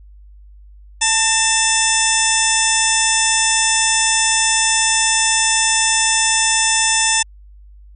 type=harmonic tone with a mistuned harmonic; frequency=884 Hz; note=A5; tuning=8 cents sharp; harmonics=1 / 2 / 3 / 4 / 6 / 7 / 8 / 9 / 10; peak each=-22 / -22 / -22 / -22 / -22 / -22 / -22 / -22 / -22 dBFS; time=1.01-7.23 s; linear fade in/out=10 ms; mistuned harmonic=2; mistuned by=+39 cents; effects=added 50 Hz sine -39 dBFS peak until 7.95 s